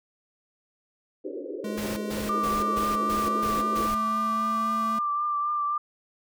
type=band-pass noise; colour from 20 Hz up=white; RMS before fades=-35 dBFS; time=1.24-3.87 s; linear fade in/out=10 ms; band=280 to 540 Hz; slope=96 dB/octave
type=tone with pitch glide; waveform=square; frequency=210.1 to 221.2 Hz; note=G#3 to A3; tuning=+20 to +9 cents; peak=-32 dBFS; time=1.64-4.99 s; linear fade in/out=5 ms; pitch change=+89 cents; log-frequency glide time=2.71-4.64 s
type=noise bursts; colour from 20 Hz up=pink; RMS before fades=-36 dBFS; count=7; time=1.77-3.95 s; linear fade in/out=10 ms; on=200 ms; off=130 ms
type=tone with vibrato; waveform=sine; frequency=1183 Hz; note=D6; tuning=12 cents sharp; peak=-24 dBFS; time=2.29-5.78 s; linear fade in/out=5 ms; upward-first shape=triangle; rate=3.8 Hz; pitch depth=29 cents each way
effects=none